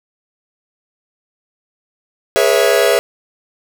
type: chord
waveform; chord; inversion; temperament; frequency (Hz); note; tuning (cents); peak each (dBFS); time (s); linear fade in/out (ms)
45% pulse; C# minor seventh; second; equal with one note detuned; 415.3 / 484.6 / 554.4 / 659.3; G#4 / B4 / C#5 / E5; 0 / -33 / 0 / 0; -16; 2.36-2.99; 0
effects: none